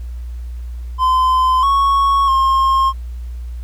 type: tone with pitch steps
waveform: triangle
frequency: 1029 / 1106 / 1069 Hz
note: C6 / C#6 / C6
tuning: -29 / -4 / +37 cents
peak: -9 dBFS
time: 0.98-2.93 s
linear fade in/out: 50 ms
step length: 650 ms
effects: added 60 Hz sine -24 dBFS peak until 3.63 s + pink hiss -52 dBFS RMS until 3.63 s